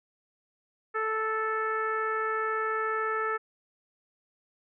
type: tone with frequency modulation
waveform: sine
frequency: 878 Hz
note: A5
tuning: 4 cents flat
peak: -25 dBFS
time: 0.94-3.38 s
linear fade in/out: 20 ms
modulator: 439 Hz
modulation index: 2
effects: none